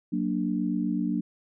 sine chord, Gb augmented, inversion none, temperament equal, 185 / 233.1 / 293.7 Hz, Gb3 / Bb3 / D4, 0 / 0 / 0 cents, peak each -29 dBFS, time 0.12-1.21 s, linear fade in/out 10 ms, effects none

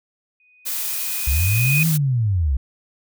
sine tone with exponential growth, 2489 Hz, D#7, in tune, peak -16 dBFS, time 0.4-1.83 s, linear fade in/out 2 ms, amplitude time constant 310 ms
blue noise, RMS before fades -25 dBFS, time 0.65-1.98 s, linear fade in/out 20 ms
sine linear two-way sweep, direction up then down, 60.8 to 164.81 to 60.8 Hz, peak -16 dBFS, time 1.27-2.57 s, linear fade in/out 5 ms, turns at 1.87 s
effects none

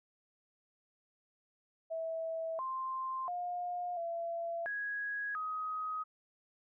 sine tone with pitch steps, 652 / 1048 / 711 / 676 / 1660 / 1259 Hz, E5 / C6 / F5 / E5 / G#6 / D#6, -19 / +2 / +31 / +43 / -1 / +20 cents, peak -35 dBFS, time 1.9-6.04 s, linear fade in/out 20 ms, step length 690 ms, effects none

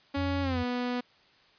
sawtooth tone with pitch glide, 279.7 to 246.3 Hz, C#4 to B3, +16 to -5 cents, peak -25 dBFS, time 0.14-1.01 s, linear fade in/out 10 ms, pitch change -221 cents, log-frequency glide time 0.42-0.59 s
sine tone, 88 Hz, F2, 14 cents sharp, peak -31 dBFS, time 0.16-0.64 s, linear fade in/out 20 ms
effects white hiss -61 dBFS RMS until 1.58 s + resampled to 11025 Hz

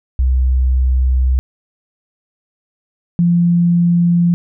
sine tone pair in turn, 64 / 172.7 Hz, C2 / F3, -38 / -19 cents, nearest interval octave + perfect fourth, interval 1719 cents, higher second, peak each -10 / -9 dBFS, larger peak second, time 0.19-1.39 / 3.19-4.34 s, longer first, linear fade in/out 0 ms, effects none

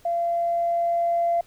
sine tone with level ramp, 685 Hz, F5, 34 cents flat, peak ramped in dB -21 to -18 dBFS, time 0.05-1.41 s, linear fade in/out 5 ms, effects tanh soft clip ceiling -14 dBFS + pink hiss -56 dBFS RMS until 1.46 s

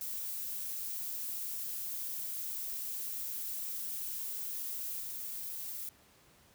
violet noise with level steps, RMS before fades -39 / -41 dBFS, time 0.01-5.89 s, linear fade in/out 0 ms, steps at 5 s, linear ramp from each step 2 ms, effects pink hiss -63 dBFS RMS until 6.54 s + high-pass 60 Hz 12 dB/octave

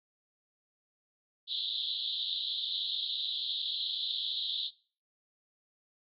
pink band-pass noise, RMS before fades -35 dBFS, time 1.47-4.71 s, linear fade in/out 50 ms, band 3300 to 4100 Hz, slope 96 dB/octave, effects noise-tail reverb RT60 0.4 s tail -20 dB re dry

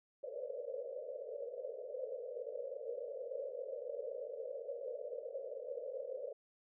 white band-pass noise, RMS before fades -44 dBFS, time 0.23-6.33 s, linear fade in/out 5 ms, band 460 to 580 Hz, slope 96 dB/octave, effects none

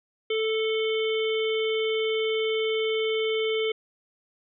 harmonic tone, 440 Hz, A4, in tune, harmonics 1 / 3 / 5 / 7 / 8, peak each -24 / -41 / -33 / -33 / -39 dBFS, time 0.3-3.72 s, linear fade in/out 5 ms, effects none

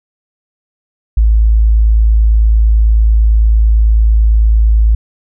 sine tone, 54.5 Hz, A1, 16 cents flat, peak -5 dBFS, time 1.17-4.95 s, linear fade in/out 5 ms, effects none

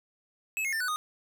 square tone with pitch steps, 2591 / 2154 / 1790.3 / 1488.1 / 1237 Hz, E7 / C7 / A6 / F#6 / D#6, -30 / +50 / +30 / +9 / -10 cents, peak -29 dBFS, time 0.57-0.96 s, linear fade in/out 0 ms, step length 78 ms, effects none

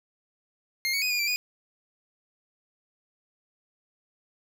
25% pulse tone with pitch steps, 2124 / 2235 / 2497 / 2437 / 2345 / 2465 Hz, C7 / C#7 / D#7 / D#7 / D7 / D#7, +25 / +14 / +6 / -37 / -3 / -17 cents, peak -21 dBFS, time 0.85-1.36 s, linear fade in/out 0 ms, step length 85 ms, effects none

